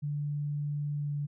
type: tone with pitch glide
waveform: sine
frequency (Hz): 146.3 to 145.12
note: D3 to D3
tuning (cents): -6 to -20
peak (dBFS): -30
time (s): 0.02-1.27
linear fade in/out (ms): 20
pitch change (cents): -14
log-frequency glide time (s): 0.95-1.14
effects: none